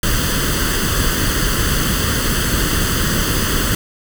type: noise with comb filter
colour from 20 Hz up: pink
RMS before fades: -17 dBFS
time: 0.03-3.75 s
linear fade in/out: 2 ms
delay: 0.64 ms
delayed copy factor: +0.75
effects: none